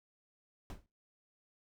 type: noise with exponential decay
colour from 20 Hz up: brown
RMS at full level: -37 dBFS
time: 0.7-0.86 s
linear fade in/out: 1 ms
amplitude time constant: 34 ms
effects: noise-tail reverb RT60 0.3 s tail -24 dB re dry